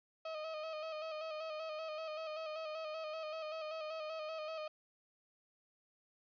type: tone with vibrato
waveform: 35% pulse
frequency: 628 Hz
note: D#5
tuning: 16 cents sharp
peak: -39 dBFS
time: 0.25-4.68 s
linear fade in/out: 5 ms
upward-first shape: square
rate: 5.2 Hz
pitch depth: 37 cents each way
effects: resampled to 11025 Hz